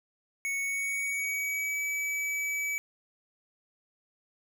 square tone with pitch glide, 2217 to 2290 Hz, C#7 to D7, 0 to -44 cents, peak -30 dBFS, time 0.45-2.78 s, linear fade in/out 0 ms, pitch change +56 cents, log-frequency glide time 0.6-1.82 s, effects 10-bit

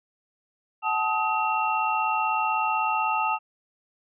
sine tone cluster, 754 / 870 / 1261 / 2722 Hz, F#5 / A5 / D#6 / F7, +32 / -20 / +23 / -45 cents, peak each -32 / -25 / -27 / -30 dBFS, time 0.82-3.39 s, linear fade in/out 50 ms, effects none

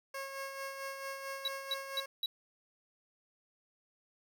15% pulse tone with tremolo, 544 Hz, C#5, 33 cents flat, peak -32 dBFS, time 0.14-2.06 s, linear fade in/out 5 ms, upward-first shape sine, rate 4.5 Hz, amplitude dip 45%
triangle tone bursts, 3900 Hz, B7, 23 cents flat, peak -30 dBFS, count 4, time 1.45-2.26 s, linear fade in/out 2 ms, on 30 ms, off 230 ms
effects none

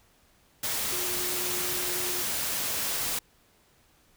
sine tone in noise, 359.7 Hz, F#4, 49 cents flat, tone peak -38 dBFS, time 0.92-2.22 s, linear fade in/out 5 ms, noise white, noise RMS -30 dBFS, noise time 0.63-3.19 s, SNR -11 dB, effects pink hiss -63 dBFS RMS until 4.16 s

